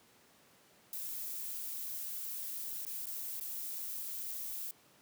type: noise with dropouts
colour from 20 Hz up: violet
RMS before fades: -41 dBFS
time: 0.93-4.71 s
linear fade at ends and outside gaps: 1 ms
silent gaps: 2.851-2.866 / 3.058-3.068 / 3.399-3.409 s
effects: pink hiss -64 dBFS RMS until 5.01 s + high-pass 150 Hz 12 dB/octave